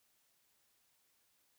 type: silence
effects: white hiss -75 dBFS RMS until 1.58 s